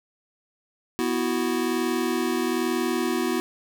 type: chord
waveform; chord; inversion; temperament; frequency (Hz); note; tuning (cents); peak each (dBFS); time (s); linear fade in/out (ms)
square; B suspended fourth; none; just; 246.9 / 329.3 / 370.4; B3 / E4 / F#4; 0 / -2 / +2; -28; 0.99-3.4; 0
effects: none